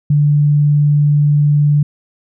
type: tone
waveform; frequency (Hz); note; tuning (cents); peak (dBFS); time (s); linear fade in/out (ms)
sine; 146.83; D3; 0; -8; 0.1-1.83; 5
effects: none